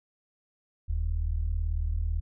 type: tone pair together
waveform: sine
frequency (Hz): 40.45 / 78.6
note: E1 / D#2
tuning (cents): -32 / +18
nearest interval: octave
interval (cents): 1150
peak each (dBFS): -28 / -29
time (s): 0.88-2.21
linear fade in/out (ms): 20
effects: none